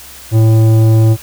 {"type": "tone with tanh clipping", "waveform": "triangle", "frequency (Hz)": 111.1, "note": "A2", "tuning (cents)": 17, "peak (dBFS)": -7, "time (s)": [0.31, 1.17], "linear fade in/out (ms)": 50, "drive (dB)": 16, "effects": ["added 67 Hz sine -42 dBFS peak until 1.22 s", "white hiss -34 dBFS RMS until 1.22 s"]}